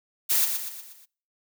blue noise with echo, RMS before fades -22 dBFS, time 0.29-0.46 s, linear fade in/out 20 ms, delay 120 ms, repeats 5, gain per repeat -6 dB, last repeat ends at 1.06 s, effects noise-tail reverb RT60 0.5 s tail -26 dB re dry

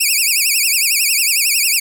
10% pulse tone with vibrato, 2489 Hz, D#7, in tune, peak -4 dBFS, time 0-1.8 s, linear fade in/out 10 ms, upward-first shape triangle, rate 11 Hz, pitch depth 220 cents each way, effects none

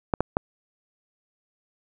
clicks, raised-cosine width 1 ms, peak -7 dBFS, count 3, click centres 0.138 / 0.206 / 0.369 s, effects none

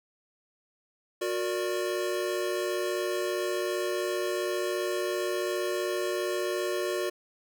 square chord, Gb augmented, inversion none, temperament equal with one note detuned, 363.4 / 466.2 / 587.3 Hz, Gb4 / Bb4 / D5, -31 / 0 / 0 cents, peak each -31 / -36 / -34 dBFS, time 1.21-7.1 s, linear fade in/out 10 ms, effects none

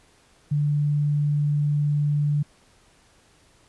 sine tone, 146.83 Hz, D3, in tune, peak -19 dBFS, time 0.51-2.43 s, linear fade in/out 10 ms, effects pink hiss -58 dBFS RMS until 3.68 s + resampled to 24000 Hz

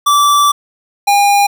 square tone pair in turn, 1162 / 809.9 Hz, D6 / G#5, -19 / -44 cents, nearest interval tritone, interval 625 cents, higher first, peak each -8 dBFS, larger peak neither, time 0.06-0.52 / 1.07-1.47 s, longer first, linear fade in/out 10 ms, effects none

